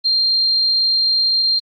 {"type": "tone", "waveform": "sine", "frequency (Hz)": 4186, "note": "C8", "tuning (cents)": 0, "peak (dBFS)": -13, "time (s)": [0.04, 1.6], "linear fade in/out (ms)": 20, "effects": ["AAC 32 kbps"]}